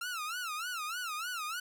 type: tone with vibrato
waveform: sawtooth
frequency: 1346 Hz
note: E6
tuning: 36 cents sharp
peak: -32 dBFS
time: 0.01-1.6 s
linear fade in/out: 5 ms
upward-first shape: sine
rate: 3.3 Hz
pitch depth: 180 cents each way
effects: none